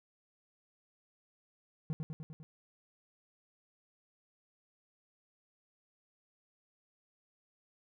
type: tone with echo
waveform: triangle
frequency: 155.9 Hz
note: D#3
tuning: 4 cents sharp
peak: -30 dBFS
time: 1.9-1.93 s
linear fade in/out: 0 ms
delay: 100 ms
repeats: 5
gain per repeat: -3 dB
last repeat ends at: 2.43 s
effects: none